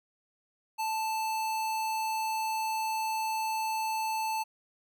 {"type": "tone", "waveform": "square", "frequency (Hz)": 880, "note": "A5", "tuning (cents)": 0, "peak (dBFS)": -30, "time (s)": [0.78, 4.44], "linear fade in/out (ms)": 20, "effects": []}